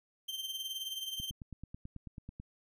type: tone with tremolo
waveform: 40% pulse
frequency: 3136 Hz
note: G7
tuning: in tune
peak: -34 dBFS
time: 0.28-1.31 s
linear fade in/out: 10 ms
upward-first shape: triangle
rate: 19 Hz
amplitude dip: 70%
type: click train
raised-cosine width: 5 ms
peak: -32 dBFS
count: 12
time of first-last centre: 1.2-2.4 s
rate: 9.17 Hz
effects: none